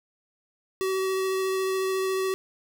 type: tone with vibrato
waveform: square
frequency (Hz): 380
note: F#4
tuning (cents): +46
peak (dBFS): -25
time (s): 0.81-2.34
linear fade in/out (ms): 0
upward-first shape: triangle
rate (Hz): 14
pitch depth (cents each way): 11
effects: none